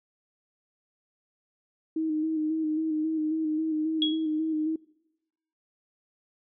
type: tone with vibrato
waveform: sine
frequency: 313.5 Hz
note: D#4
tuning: 13 cents sharp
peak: -25 dBFS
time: 1.96-4.76 s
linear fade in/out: 5 ms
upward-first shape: square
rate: 3.7 Hz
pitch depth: 28 cents each way
type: tone with exponential decay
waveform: sine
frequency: 3322 Hz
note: G#7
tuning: in tune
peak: -20 dBFS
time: 4.02-4.27 s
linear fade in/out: 1 ms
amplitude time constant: 53 ms
effects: noise-tail reverb RT60 0.9 s tail -22 dB re dry